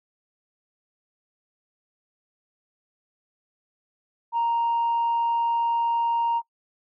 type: tone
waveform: sine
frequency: 932.3 Hz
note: A#5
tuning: in tune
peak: -19 dBFS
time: 4.32-6.42 s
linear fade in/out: 50 ms
effects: noise-tail reverb RT60 0.1 s tail -23 dB re dry + tanh soft clip ceiling -18 dBFS